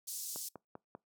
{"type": "band-pass noise", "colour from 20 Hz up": "pink", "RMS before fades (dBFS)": -42, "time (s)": [0.07, 0.49], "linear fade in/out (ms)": 10, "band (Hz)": [5400, 16000], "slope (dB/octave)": 24}
{"type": "click train", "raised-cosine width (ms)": 1, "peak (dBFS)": -31, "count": 4, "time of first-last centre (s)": [0.36, 0.951], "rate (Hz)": 5.08}
{"effects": ["noise-tail reverb RT60 0.2 s tail -25 dB re dry", "high-pass 150 Hz 12 dB/octave"]}